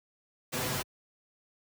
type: noise with comb filter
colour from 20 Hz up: pink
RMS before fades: -32 dBFS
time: 0.52-0.83 s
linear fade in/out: 20 ms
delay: 7.9 ms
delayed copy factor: +0.85
effects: high-pass 80 Hz 12 dB/octave